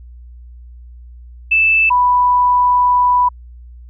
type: tone pair in turn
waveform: sine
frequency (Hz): 2637 / 987.8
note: E7 / B5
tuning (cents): 0 / 0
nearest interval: octave + perfect fourth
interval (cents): 1700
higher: first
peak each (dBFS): -9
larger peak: neither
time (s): 1.51-1.9 / 1.9-3.29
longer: second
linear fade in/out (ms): 10
effects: added 60 Hz sine -34 dBFS peak until 3.89 s